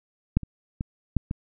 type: clicks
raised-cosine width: 5 ms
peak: -7 / -23 / -16 / -9 / -16 dBFS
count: 5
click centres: 0.37 / 0.433 / 0.809 / 1.167 / 1.311 s
effects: none